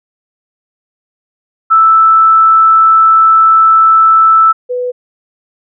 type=tone pair in turn; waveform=sine; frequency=1318.5 / 495.6 Hz; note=E6 / B4; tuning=0 / +6 cents; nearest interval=octave + perfect fourth; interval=1694 cents; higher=first; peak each=-3 / -13 dBFS; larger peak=first; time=1.7-4.53 / 4.69-4.92 s; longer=first; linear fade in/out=20 ms; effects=none